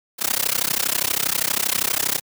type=noise with amplitude modulation; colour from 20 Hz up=white; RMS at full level=-18 dBFS; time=0.18-2.21 s; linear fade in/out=50 ms; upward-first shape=sine; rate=32.5 Hz; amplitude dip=100%; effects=high-pass 100 Hz 12 dB/octave